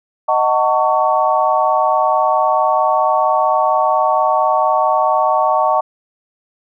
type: chord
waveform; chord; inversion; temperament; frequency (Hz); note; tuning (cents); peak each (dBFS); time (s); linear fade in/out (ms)
sine; D# half-diminished seventh; none; just; 622.3 / 746.7 / 896 / 1120.1; D#5 / F#5 / A5 / C#6; 0 / +16 / +31 / +18; -17; 0.28-5.81; 10
effects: none